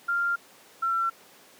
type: tone pair in turn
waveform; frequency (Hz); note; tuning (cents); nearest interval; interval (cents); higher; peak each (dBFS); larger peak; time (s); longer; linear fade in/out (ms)
sine; 1393 / 1351.8; F6 / E6; -5 / +43; minor second; 52; first; -23 / -23; neither; 0.08-0.36 / 0.82-1.1; neither; 10
effects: pink hiss -53 dBFS RMS until 1.59 s + high-pass 300 Hz 12 dB/octave